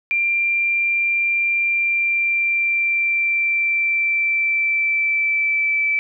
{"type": "tone with pitch glide", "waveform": "sine", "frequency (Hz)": [2375, 2317], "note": ["D7", "D7"], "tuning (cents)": [19, -24], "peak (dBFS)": -16, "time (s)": [0.11, 5.99], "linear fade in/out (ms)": 0, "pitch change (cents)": -43, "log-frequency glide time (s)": [1.63, 5.87], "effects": []}